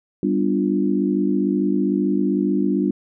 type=chord; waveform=sine; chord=G dominant seventh; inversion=none; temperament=equal; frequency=196 / 246.9 / 293.7 / 349.2 Hz; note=G3 / B3 / D4 / F4; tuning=0 / 0 / 0 / 0 cents; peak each=-21 / -25 / -21 / -24 dBFS; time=0.23-2.91 s; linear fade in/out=2 ms; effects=none